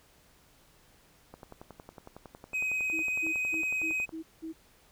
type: click train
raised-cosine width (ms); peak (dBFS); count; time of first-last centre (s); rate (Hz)
1; -31; 31; 1.34-4.092; 10.9
type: tone with vibrato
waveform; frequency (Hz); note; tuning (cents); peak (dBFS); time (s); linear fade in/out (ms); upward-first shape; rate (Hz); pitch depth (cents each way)
triangle; 2519; D#7; +21; -27; 2.53-4.06; 20; triangle; 10; 14
type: tone bursts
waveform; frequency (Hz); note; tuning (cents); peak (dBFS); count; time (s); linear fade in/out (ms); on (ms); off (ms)
sine; 322.3; E4; -39; -36; 6; 2.92-4.53; 20; 110; 190
effects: pink hiss -62 dBFS RMS until 4.91 s